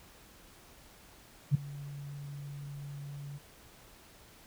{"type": "tone with ADSR envelope", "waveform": "sine", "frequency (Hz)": 142.5, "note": "C#3", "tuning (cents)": 48, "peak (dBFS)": -19, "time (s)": [1.51, 3.39], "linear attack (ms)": 37, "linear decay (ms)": 9, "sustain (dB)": -21, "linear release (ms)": 26, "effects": ["pink hiss -57 dBFS RMS until 4.46 s"]}